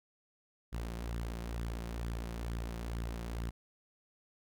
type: tone with flanger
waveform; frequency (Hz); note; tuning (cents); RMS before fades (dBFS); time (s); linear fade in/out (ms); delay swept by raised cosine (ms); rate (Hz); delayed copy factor
sawtooth; 57.6; A#1; -20; -39; 0.72-3.51; 20; 0.57 to 5.67; 2.2; +0.5
effects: none